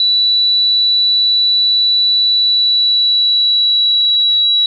sine tone with pitch glide, 3951 to 3901 Hz, B7 to B7, 0 to -22 cents, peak -9 dBFS, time 0-4.66 s, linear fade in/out 2 ms, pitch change -22 cents, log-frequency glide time 2.32-4.34 s, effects none

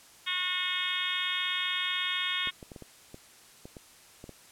harmonic tone, 363.9 Hz, F#4, 29 cents flat, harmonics 3 / 4 / 5 / 6 / 7 / 8 / 9 / 10, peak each -40 / -40 / -38 / -35 / -40 / -38 / -34 / -35 dBFS, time 0.26-2.51 s, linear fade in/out 20 ms
clicks, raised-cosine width 2 ms, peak -30 dBFS, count 10, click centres 2.473 / 2.628 / 2.718 / 2.762 / 2.823 / 3.144 / 3.655 / 3.768 / 4.241 / 4.293 s
effects white hiss -55 dBFS RMS until 4.51 s + low-pass 11000 Hz 12 dB/octave

